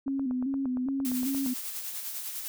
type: tone with vibrato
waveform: sine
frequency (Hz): 262.3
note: C4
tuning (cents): +4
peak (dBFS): -27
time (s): 0.06-1.54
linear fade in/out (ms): 10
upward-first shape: square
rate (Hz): 2.5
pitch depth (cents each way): 66
type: click train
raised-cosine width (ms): 1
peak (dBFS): -29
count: 13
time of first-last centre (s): 0.08-1.462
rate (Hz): 8.68
type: noise with tremolo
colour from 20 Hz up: blue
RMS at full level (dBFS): -35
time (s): 1.05-2.48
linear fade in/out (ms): 0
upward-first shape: sine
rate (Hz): 10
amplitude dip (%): 40
effects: none